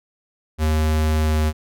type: tone with pitch glide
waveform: square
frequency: 77.78 to 77.29 Hz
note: D#2 to D#2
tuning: 0 to -11 cents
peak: -17 dBFS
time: 0.58-1.53 s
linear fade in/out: 50 ms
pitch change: -11 cents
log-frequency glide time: 1.21-1.38 s
effects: none